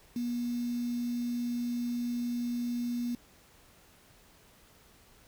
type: tone with quantisation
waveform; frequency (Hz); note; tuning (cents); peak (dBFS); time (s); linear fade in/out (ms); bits
sine; 240.8; B3; -44; -30; 0.16-3.15; 2; 8
effects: pink hiss -60 dBFS RMS until 5.27 s